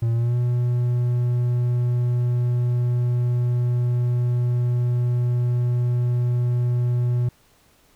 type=tone with pitch glide; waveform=triangle; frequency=115.7 to 121.94 Hz; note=A#2 to B2; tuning=-13 to -22 cents; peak=-16 dBFS; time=0.02-7.29 s; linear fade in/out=5 ms; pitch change=+91 cents; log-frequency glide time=0.13-0.36 s; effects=pink hiss -58 dBFS RMS until 7.95 s